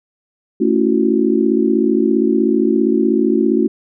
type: chord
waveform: sine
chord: F# minor seventh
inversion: first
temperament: just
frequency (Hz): 222 / 277.5 / 333 / 370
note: A3 / C#4 / E4 / F#4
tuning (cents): +16 / +2 / +18 / 0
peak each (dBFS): -17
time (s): 0.6-3.68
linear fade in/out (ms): 10
effects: none